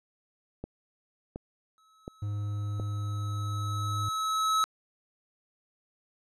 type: click train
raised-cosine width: 2 ms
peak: -23 dBFS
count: 4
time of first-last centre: 0.64-2.798 s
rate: 1.39 Hz
type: tone with exponential growth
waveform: square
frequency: 1292 Hz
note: E6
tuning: 35 cents flat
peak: -23 dBFS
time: 1.78-4.64 s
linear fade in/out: 0 ms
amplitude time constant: 620 ms
type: tone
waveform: triangle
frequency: 103.2 Hz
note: G#2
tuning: 10 cents flat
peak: -28 dBFS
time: 2.22-4.09 s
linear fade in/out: 5 ms
effects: low-pass 9000 Hz 12 dB/octave